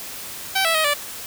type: tone with pitch steps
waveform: 10% pulse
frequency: 771 / 657 / 630 / 582 Hz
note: G5 / E5 / D#5 / D5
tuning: -29 / -6 / +21 / -16 cents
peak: -9 dBFS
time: 0.55-0.942 s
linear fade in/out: 10 ms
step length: 98 ms
effects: white hiss -34 dBFS RMS until 1.26 s